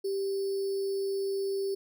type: tone with sample-and-hold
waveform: sine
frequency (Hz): 392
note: G4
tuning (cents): 0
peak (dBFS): -28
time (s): 0.04-1.75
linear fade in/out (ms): 10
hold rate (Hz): 4900
effects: none